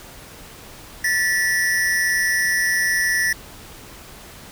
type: tone pair together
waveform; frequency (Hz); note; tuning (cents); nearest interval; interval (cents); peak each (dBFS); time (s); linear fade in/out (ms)
square; 1761 / 1940; A6 / B6; +1 / -31; major second; 168; -21; 1.04-3.33; 5
effects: pink hiss -41 dBFS RMS until 4.51 s